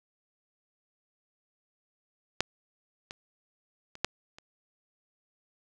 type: clicks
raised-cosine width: 0.2 ms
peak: -7 / -22 / -28 / -8 / -30 dBFS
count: 5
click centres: 2.406 / 3.109 / 3.954 / 4.046 / 4.385 s
effects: none